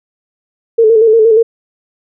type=tone with vibrato; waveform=sine; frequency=445.9 Hz; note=A4; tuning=23 cents sharp; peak=-4 dBFS; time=0.78-1.43 s; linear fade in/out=10 ms; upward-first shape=square; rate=8.5 Hz; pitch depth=48 cents each way; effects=none